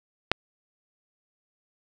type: click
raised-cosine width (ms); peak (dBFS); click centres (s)
0.3; -3; 0.316
effects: none